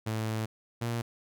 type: tone pair in turn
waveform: sawtooth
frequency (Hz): 110 / 117.42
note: A2 / A#2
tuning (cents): 0 / +13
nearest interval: minor second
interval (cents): 113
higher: second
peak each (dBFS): -26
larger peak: neither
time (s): 0.06-0.46 / 0.81-1.02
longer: first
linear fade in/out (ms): 10
effects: none